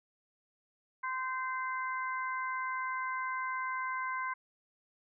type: harmonic tone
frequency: 517 Hz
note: C5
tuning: 21 cents flat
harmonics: 2 / 3 / 4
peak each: -35 / -39 / -41 dBFS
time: 1.03-4.34 s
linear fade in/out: 10 ms
effects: none